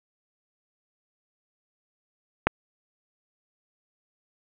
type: click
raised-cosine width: 0.5 ms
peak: -3 dBFS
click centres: 2.47 s
effects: resampled to 8000 Hz + 7-bit